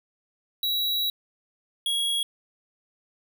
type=tone pair in turn; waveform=square; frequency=3887 / 3315 Hz; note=B7 / G#7; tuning=-28 / -4 cents; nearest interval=minor third; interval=276 cents; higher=first; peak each=-24 dBFS; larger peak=neither; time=0.63-1.1 / 1.86-2.23 s; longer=first; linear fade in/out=2 ms; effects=none